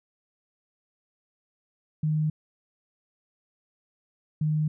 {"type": "tone pair in turn", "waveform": "sine", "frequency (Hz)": [154.1, 153.49], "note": ["D#3", "D#3"], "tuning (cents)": [-16, -23], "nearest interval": "unison", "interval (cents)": 7, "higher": "first", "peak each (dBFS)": -22, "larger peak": "neither", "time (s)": [[2.03, 2.3], [4.41, 4.68]], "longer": "neither", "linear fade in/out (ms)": 5, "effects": []}